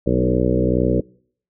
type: harmonic tone with a mistuned harmonic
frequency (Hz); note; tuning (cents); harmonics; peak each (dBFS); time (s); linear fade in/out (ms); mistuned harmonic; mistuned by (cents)
62; B1; +7; 1 / 2 / 3 / 4 / 5 / 6 / 7 / 8 / 9; -24 / -23 / -22 / -25 / -23 / -25 / -24 / -24 / -26; 0.06-1.01; 10; 4; -19
effects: noise-tail reverb RT60 0.6 s tail -26 dB re dry